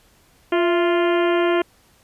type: harmonic tone with a mistuned harmonic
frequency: 348.8 Hz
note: F4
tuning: 2 cents flat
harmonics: 1 / 2 / 3 / 4 / 5 / 6 / 7 / 8 / 9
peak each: -17 / -23 / -27 / -29 / -31 / -33 / -34 / -35 / -36 dBFS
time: 0.52-1.62 s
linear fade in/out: 5 ms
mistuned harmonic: 2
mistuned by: -64 cents
effects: pink hiss -56 dBFS RMS until 2.03 s + resampled to 32000 Hz